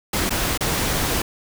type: noise with dropouts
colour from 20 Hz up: pink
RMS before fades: -22 dBFS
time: 0.13-1.22 s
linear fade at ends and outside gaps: 5 ms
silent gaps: 0.295-0.305 / 0.576-0.607 s
effects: none